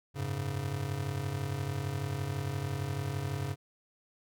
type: chord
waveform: square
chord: F# suspended second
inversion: none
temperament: just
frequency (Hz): 92.5 / 104.06 / 138.75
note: F#2 / G#2 / C#3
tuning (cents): 0 / +4 / +2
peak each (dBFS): -40 / -38 / -36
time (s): 0.14-3.56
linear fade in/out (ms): 50
effects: none